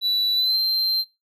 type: tone with pitch glide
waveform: triangle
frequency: 3951 to 4138 Hz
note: B7 to C8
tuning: 0 to -20 cents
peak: -17 dBFS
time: 0.01-1.05 s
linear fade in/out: 50 ms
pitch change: +80 cents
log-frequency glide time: 0.35-0.57 s
effects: noise-tail reverb RT60 0.2 s tail -19 dB re dry